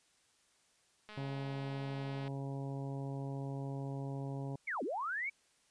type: click train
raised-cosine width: 0.3 ms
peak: -35 dBFS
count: 253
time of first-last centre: 1.09-2.279 s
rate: 212 Hz
type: harmonic tone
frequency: 137.4 Hz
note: C#3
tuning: 15 cents flat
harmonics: 1 / 2 / 3 / 4 / 5 / 6 / 7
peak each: -39 / -45 / -49 / -51 / -53 / -55 / -56 dBFS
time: 1.17-4.56 s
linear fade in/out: 5 ms
type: linear two-way sweep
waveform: sine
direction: down then up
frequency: 2318 to 227.7 to 2318 Hz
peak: -35 dBFS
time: 4.67-5.3 s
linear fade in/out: 10 ms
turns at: 4.83 s
effects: white hiss -71 dBFS RMS until 5.7 s + resampled to 22050 Hz